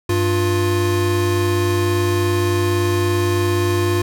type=tone pair together; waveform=square; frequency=98 / 351.5 Hz; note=G2 / F4; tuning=0 / +11 cents; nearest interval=octave + minor seventh; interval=2211 cents; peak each=-19 dBFS; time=0.09-4.02 s; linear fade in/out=5 ms; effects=none